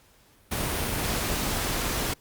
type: noise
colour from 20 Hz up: pink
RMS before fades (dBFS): -28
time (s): 0.51-2.14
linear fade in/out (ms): 10
effects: pink hiss -59 dBFS RMS until 2.2 s + Opus 48 kbps